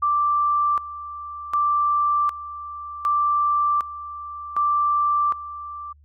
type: tone with tremolo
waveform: sine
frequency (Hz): 1174.7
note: D6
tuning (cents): 0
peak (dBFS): -17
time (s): 0.02-5.93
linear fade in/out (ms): 10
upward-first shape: square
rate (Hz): 0.66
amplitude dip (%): 80
effects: added 73 Hz sine -50 dBFS peak until 6.04 s